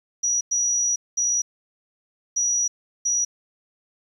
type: tone bursts at uneven times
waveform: sine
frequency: 5820 Hz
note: F#8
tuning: 29 cents flat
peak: -19 dBFS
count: 5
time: 0.23-0.41 / 0.51-0.96 / 1.17-1.42 / 2.36-2.68 / 3.05-3.25 s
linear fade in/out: 10 ms
effects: 9-bit